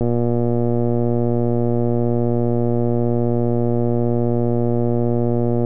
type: click train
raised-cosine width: 2 ms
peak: -7 dBFS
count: 672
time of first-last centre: 0.01-5.649 s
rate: 119 Hz
effects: none